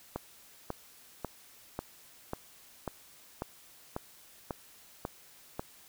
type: click train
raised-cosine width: 1 ms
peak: -20 dBFS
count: 11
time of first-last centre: 0.16-5.595 s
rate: 1.84 Hz
effects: white hiss -57 dBFS RMS until 5.88 s